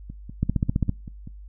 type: two click trains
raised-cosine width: 5 ms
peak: -24 / -9 dBFS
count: 7 / 8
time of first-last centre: 0.1-1.274 / 0.43-0.894 s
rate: 5.11 / 15.1 Hz
effects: noise-tail reverb RT60 0.3 s tail -25 dB re dry + added 50 Hz sine -39 dBFS peak until 1.48 s